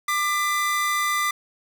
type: tone pair together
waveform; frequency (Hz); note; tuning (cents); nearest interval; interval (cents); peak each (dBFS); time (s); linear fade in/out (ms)
45% pulse; 1191 / 2003; D6 / B6; +24 / +24; major sixth; 900; -23 / -25; 0.08-1.31; 5
effects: none